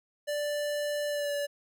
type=tone with pitch glide; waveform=square; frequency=587.3 to 575.9 Hz; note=D5 to D5; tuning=0 to -34 cents; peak=-30 dBFS; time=0.27-1.47 s; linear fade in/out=20 ms; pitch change=-34 cents; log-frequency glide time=1.08-1.34 s; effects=none